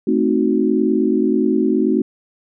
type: chord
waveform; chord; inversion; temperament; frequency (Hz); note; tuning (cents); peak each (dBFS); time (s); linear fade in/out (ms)
sine; A diminished seventh; none; equal; 220 / 261.6 / 311.1 / 370; A3 / C4 / Eb4 / Gb4; 0 / 0 / 0 / 0; -19; 0.07-2.02; 5
effects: none